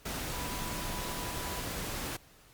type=tone in noise; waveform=sine; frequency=987 Hz; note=B5; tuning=1 cent flat; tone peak=-44 dBFS; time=0.32-1.61 s; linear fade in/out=10 ms; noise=pink; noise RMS=-37 dBFS; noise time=0.05-2.17 s; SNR=-10 dB; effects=pink hiss -59 dBFS RMS until 2.53 s + Opus 48 kbps